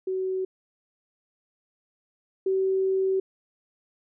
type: tone pair in turn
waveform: sine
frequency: 376.1 / 381.8 Hz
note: F#4 / G4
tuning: +28 / -46 cents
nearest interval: unison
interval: 26 cents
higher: second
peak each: -25 / -21 dBFS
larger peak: second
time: 0.07-0.45 / 2.46-3.2 s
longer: second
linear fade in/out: 5 ms
effects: none